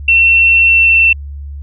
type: tone with pitch glide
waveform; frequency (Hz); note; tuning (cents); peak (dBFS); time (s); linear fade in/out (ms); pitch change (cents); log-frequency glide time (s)
sine; 2705 to 2688; E7 to E7; +44 to +33; -5; 0.08-1.13; 5; -11; 0.67-0.99
effects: added 71 Hz sine -23 dBFS peak until 1.62 s